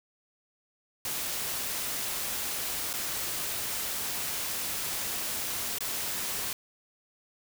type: noise with dropouts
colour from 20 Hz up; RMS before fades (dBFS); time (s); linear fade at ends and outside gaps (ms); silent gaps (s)
white; -33; 1.05-6.53; 2; 2.931-2.937 / 5.785-5.806
effects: none